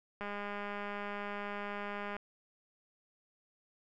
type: click train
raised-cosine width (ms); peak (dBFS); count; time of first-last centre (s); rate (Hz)
0.5; -26; 400; 0.21-2.166; 204
effects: none